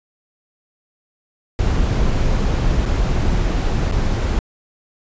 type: noise with dropouts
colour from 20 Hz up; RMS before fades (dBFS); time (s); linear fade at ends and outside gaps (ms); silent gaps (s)
brown; -17; 1.59-4.39; 1; 2.854-2.859 / 3.914-3.921
effects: resampled to 16000 Hz